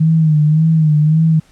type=tone with vibrato; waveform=sine; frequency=156 Hz; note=D#3; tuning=5 cents sharp; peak=-8 dBFS; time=0-1.4 s; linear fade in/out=10 ms; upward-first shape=sine; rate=1.8 Hz; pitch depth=65 cents each way; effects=pink hiss -51 dBFS RMS until 1.51 s + low-pass 9000 Hz 12 dB/octave